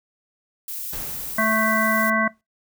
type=noise; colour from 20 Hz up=violet; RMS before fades=-31 dBFS; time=0.68-2.1 s; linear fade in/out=2 ms
type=noise with exponential decay; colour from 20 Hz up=pink; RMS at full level=-35 dBFS; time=0.93-2.41 s; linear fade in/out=0 ms; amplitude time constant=320 ms
type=harmonic tone; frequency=220 Hz; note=A3; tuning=in tune; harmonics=1 / 3 / 5 / 7 / 9; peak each=-24 / -24 / -24 / -24 / -24 dBFS; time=1.38-2.28 s; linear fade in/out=5 ms
effects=noise-tail reverb RT60 0.2 s tail -20 dB re dry